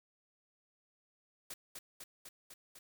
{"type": "noise with echo", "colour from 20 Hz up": "white", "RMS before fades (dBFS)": -45, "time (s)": [1.5, 1.54], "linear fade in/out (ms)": 5, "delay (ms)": 250, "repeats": 5, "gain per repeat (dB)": -2, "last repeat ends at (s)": 2.79, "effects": []}